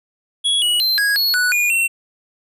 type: tone with pitch steps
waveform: square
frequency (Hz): 3347 / 2920 / 4112 / 1652 / 4348 / 1478 / 2436 / 2716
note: G#7 / F#7 / C8 / G#6 / C#8 / F#6 / D#7 / F7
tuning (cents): +13 / -24 / -31 / -10 / -34 / -2 / -37 / -49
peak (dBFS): -15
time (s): 0.44-1.88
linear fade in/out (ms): 20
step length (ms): 180
effects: resampled to 32000 Hz